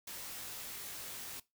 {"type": "noise with comb filter", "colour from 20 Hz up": "white", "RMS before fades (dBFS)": -45, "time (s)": [0.07, 1.4], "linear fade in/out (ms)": 5, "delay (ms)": 19, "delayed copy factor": -0.65, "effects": ["noise-tail reverb RT60 0.2 s tail -19 dB re dry"]}